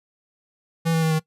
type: tone with pitch steps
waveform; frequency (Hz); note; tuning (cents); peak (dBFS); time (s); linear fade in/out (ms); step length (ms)
square; 164.81 / 162.35 / 159.93 / 157.55; E3 / E3 / D#3 / D#3; 0 / -26 / +48 / +22; -19; 0.85-1.198; 20; 87
effects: noise-tail reverb RT60 0.1 s tail -21 dB re dry + resampled to 32000 Hz